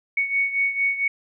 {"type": "beating tone pair", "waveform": "sine", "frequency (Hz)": [2224, 2228.4], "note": ["C#7", "C#7"], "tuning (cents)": [5, 9], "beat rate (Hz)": 4.4, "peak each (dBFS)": [-21, -26], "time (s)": [0.17, 1.08], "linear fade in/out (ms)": 5, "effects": []}